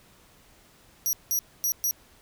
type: tone bursts at uneven times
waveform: 20% pulse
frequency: 5790 Hz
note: F#8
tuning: 38 cents flat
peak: -18 dBFS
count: 4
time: 1.06-1.13 / 1.31-1.39 / 1.64-1.72 / 1.84-1.91 s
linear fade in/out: 0 ms
effects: pink hiss -57 dBFS RMS until 2.21 s